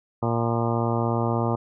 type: harmonic tone with a mistuned harmonic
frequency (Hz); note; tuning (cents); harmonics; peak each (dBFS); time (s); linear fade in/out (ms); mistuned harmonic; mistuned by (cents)
116.54; A#2; 0; 1 / 2 / 3 / 4 / 5 / 6 / 7 / 8 / 9 / 10; -25 / -28 / -30 / -31 / -32 / -33 / -33 / -34 / -35 / -35; 0.22-1.56; 10; 10; +63
effects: none